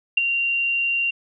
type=tone with ADSR envelope; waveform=sine; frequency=2766 Hz; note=F7; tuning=17 cents flat; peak=-10 dBFS; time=0.17-1.11 s; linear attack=7 ms; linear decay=11 ms; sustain=-9 dB; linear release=11 ms; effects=none